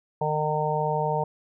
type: harmonic tone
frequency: 152.6 Hz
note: D#3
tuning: 33 cents flat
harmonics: 1 / 3 / 4 / 5 / 6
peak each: -29 / -29 / -30 / -30 / -28 dBFS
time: 0.21-1.24 s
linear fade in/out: 5 ms
effects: none